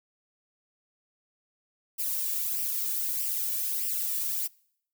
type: noise with flanger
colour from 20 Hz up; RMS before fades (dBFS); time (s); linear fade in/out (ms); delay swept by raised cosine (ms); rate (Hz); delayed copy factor
violet; -30; 1.98-4.48; 20; 0.37 to 1.77; 1.6; +0.6
effects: noise-tail reverb RT60 0.7 s tail -25 dB re dry